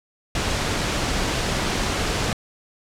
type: noise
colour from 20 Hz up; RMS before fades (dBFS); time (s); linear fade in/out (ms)
pink; -23; 0.35-2.33; 2
effects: low-pass 7000 Hz 12 dB/octave